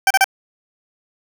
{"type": "tone bursts", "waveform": "20% pulse", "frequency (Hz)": 776, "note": "G5", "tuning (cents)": -18, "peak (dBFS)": -5, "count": 3, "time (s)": [0.07, 0.243], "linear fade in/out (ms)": 2, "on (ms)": 35, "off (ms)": 34, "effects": []}